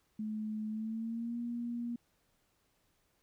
sine tone with pitch glide, 215.3 to 237.5 Hz, A3 to A#3, -37 to +33 cents, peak -35 dBFS, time 0.19-1.96 s, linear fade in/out 5 ms, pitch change +170 cents, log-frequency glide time 0.69-1.38 s, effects pink hiss -75 dBFS RMS until 3.22 s

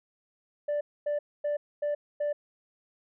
sine tone bursts, 587.3 Hz, D5, in tune, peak -24 dBFS, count 5, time 0.68-2.33 s, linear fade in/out 10 ms, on 130 ms, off 250 ms, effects tanh soft clip ceiling -25 dBFS

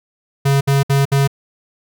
square tone bursts, 138.59 Hz, C#3, in tune, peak -12 dBFS, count 4, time 0.45-1.276 s, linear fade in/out 10 ms, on 160 ms, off 62 ms, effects none

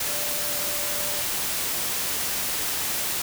sine tone in noise, 587.3 Hz, D5, in tune, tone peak -37 dBFS, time 0.07-1.22 s, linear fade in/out 5 ms, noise white, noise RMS -27 dBFS, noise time 0-3.22 s, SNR -13 dB, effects none

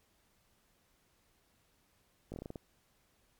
slowing click train, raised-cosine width 2 ms, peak -29 dBFS, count 8, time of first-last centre 2.32-2.558 s, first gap 19 ms, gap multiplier 1.19, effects pink hiss -72 dBFS RMS until 3.39 s + MP3 96 kbps

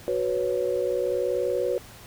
sine chord, F# suspended fourth, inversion none, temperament equal, 370 / 493.9 / 554.4 Hz, F#4 / B4 / C#5, 0 / 0 / 0 cents, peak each -28 / -26 / -28 dBFS, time 0.08-1.78 s, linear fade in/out 0 ms, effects added 110 Hz sine -51 dBFS peak until 2.06 s + pink hiss -47 dBFS RMS until 2.06 s

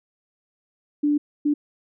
sine tone bursts at uneven times, 293.7 Hz, D4, in tune, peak -17 dBFS, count 2, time 1.03-1.18 / 1.45-1.54 s, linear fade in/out 10 ms, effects none

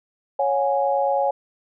sine chord, C# suspended fourth, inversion none, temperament equal with one note detuned, 554.4 / 721.8 / 830.6 Hz, C#5 / F#5 / G#5, 0 / -43 / 0 cents, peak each -21 / -25 / -22 dBFS, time 0.39-1.31 s, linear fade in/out 5 ms, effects none

